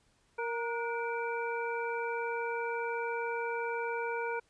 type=harmonic tone with a mistuned harmonic; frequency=466.2 Hz; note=A#4; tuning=in tune; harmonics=1 / 2 / 3 / 5; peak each=-35 / -37 / -39 / -42 dBFS; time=0.38-4.4 s; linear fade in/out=10 ms; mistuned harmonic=3; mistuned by=+65 cents; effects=pink hiss -70 dBFS RMS until 4.49 s + resampled to 22050 Hz